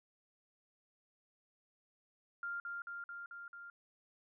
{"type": "tone with echo", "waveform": "sine", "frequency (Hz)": 1396.9, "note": "F6", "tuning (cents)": 0, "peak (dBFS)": -38, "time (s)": [2.43, 2.6], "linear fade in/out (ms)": 2, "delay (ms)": 220, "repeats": 5, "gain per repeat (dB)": -2, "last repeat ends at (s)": 3.7, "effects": []}